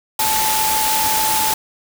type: tone in noise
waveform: sine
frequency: 871 Hz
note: A5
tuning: 18 cents flat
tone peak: -19 dBFS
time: 0.19-1.54 s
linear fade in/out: 5 ms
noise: white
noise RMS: -19 dBFS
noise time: 0.19-1.54 s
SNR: -3 dB
effects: none